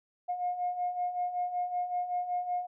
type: beating tone pair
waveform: sine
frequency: 712 / 717.3 Hz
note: F5 / F5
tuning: +33 / +46 cents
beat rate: 5.3 Hz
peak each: -36 / -30 dBFS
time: 0.28-2.67 s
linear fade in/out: 20 ms
effects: tanh soft clip ceiling -23 dBFS